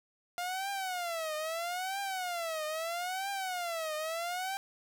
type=tone with vibrato; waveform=sawtooth; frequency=698.5 Hz; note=F5; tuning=in tune; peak=-30 dBFS; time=0.38-4.57 s; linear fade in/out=0 ms; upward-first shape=triangle; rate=0.77 Hz; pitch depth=240 cents each way; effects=none